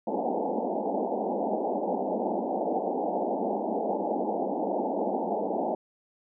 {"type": "band-pass noise", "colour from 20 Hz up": "white", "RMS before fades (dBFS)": -29, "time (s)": [0.07, 5.75], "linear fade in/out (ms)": 5, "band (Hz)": [190, 870], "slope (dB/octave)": 96, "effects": []}